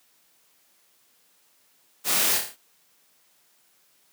white noise with echo, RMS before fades -24 dBFS, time 2.04-2.4 s, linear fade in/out 50 ms, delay 28 ms, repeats 6, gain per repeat -4 dB, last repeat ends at 2.568 s, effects white hiss -63 dBFS RMS until 4.12 s + high-pass 150 Hz 12 dB/octave

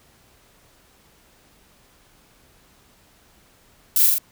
violet noise with echo, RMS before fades -17 dBFS, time 3.96-4.06 s, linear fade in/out 2 ms, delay 41 ms, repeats 3, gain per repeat -2 dB, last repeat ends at 4.183 s, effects pink hiss -56 dBFS RMS until 4.31 s

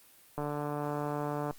click train, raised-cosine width 1 ms, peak -21 dBFS, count 167, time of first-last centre 0.38-1.509 s, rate 147 Hz, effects white hiss -59 dBFS RMS until 1.58 s + Opus 32 kbps

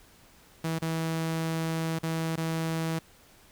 sawtooth tone with dropouts, 162.5 Hz, E3, 24 cents flat, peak -24 dBFS, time 0.64-2.99 s, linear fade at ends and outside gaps 5 ms, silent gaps 0.787-0.82 / 1.988-2.032 / 2.36-2.376 s, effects pink hiss -57 dBFS RMS until 3.51 s

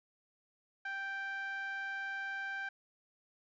sawtooth tone with band-pass filter, 784 Hz, G5, in tune, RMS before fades -40 dBFS, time 0.85-2.69 s, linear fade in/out 5 ms, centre 1600 Hz, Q 3.3, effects resampled to 16000 Hz

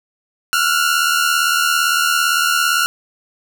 sawtooth tone pair together, 1365 / 1442.7 Hz, F6 / F#6, -40 / -44 cents, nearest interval minor second, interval 96 cents, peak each -13 dBFS, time 0.53-2.86 s, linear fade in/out 0 ms, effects none

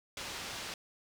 white low-pass noise, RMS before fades -42 dBFS, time 0.17-0.74 s, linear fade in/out 2 ms, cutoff 4800 Hz, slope 12 dB/octave, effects none

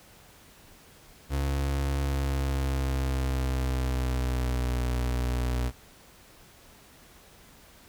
35% pulse tone with pitch glide, 69.2 to 61.65 Hz, C#2 to B1, -2 to -2 cents, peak -24 dBFS, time 1.29-5.72 s, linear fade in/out 50 ms, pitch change -200 cents, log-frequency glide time 1.99-4.79 s, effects pink hiss -54 dBFS RMS until 7.88 s

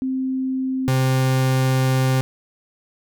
sine / 40% pulse tone pair in turn, 261.6 / 130.8 Hz, C4 / C3, 0 / 0 cents, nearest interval octave, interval 1200 cents, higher first, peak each -20 / -15 dBFS, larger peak second, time 0.02-0.88 / 0.88-2.21 s, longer second, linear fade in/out 0 ms, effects none

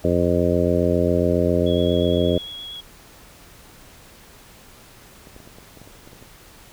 harmonic tone, 87.31 Hz, F2, in tune, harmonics 1 / 2 / 3 / 4 / 5 / 6 / 7, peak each -24 / -24 / -24 / -24 / -24 / -24 / -24 dBFS, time 0.04-2.38 s, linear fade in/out 5 ms
sine tone with vibrato, 3334 Hz, G#7, 6 cents sharp, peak -32 dBFS, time 1.66-2.81 s, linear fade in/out 10 ms, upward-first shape sine, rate 8.6 Hz, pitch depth 14 cents each way
clicks, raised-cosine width 2 ms, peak -30 dBFS, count 11, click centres 5.272 / 5.364 / 5.403 / 5.475 / 5.585 / 5.773 / 5.816 / 5.875 / 6.075 / 6.132 / 6.226 s
effects pink hiss -47 dBFS RMS until 6.72 s

